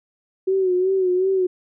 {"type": "tone with vibrato", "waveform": "sine", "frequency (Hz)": 372.9, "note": "F#4", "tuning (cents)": 14, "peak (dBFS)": -16, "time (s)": [0.47, 1.47], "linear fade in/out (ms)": 10, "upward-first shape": "sine", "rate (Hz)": 2.7, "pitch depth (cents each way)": 59, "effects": []}